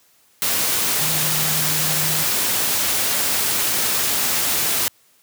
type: tone in noise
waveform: sine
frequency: 154.9 Hz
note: D#3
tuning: 7 cents flat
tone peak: -28 dBFS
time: 1.01-2.23 s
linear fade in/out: 0 ms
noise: white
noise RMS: -20 dBFS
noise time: 0.42-4.88 s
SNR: -11 dB
effects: white hiss -57 dBFS RMS until 5.22 s + high-pass 80 Hz 12 dB/octave